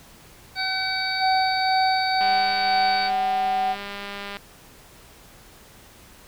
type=harmonic tone; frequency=759 Hz; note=F#5; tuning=44 cents sharp; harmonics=1 / 2 / 3 / 5 / 6; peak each=-30 / -29 / -30 / -34 / -27 dBFS; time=0.55-3.11 s; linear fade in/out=50 ms
type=tone; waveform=sine; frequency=757 Hz; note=F#5; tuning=39 cents sharp; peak=-20 dBFS; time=1.19-3.76 s; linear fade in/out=50 ms
type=click train; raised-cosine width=0.3 ms; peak=-18 dBFS; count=435; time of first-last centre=2.21-4.369 s; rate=201 Hz
effects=pink hiss -49 dBFS RMS until 6.27 s